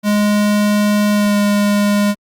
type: tone with pitch glide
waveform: square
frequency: 207.7 to 205 Hz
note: G#3 to G#3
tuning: 0 to -22 cents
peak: -12 dBFS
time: 0.03-2.15 s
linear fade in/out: 50 ms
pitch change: -22 cents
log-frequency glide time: 1.11-1.37 s
effects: Opus 48 kbps